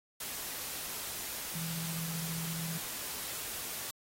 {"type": "tone in noise", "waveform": "sine", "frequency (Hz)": 164.81, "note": "E3", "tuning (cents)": 0, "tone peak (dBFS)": -38, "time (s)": [1.55, 2.78], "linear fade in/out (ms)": 5, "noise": "white", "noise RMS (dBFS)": -40, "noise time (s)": [0.2, 3.91], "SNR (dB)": -1, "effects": ["AAC 48 kbps"]}